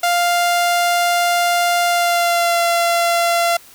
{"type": "tone with pitch glide", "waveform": "sawtooth", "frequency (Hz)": [698.5, 685.3], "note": ["F5", "F5"], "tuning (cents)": [0, -33], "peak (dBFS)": -10, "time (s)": [0.03, 3.57], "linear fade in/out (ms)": 5, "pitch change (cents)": -33, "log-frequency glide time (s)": [1.87, 2.61], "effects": ["white hiss -44 dBFS RMS until 3.74 s"]}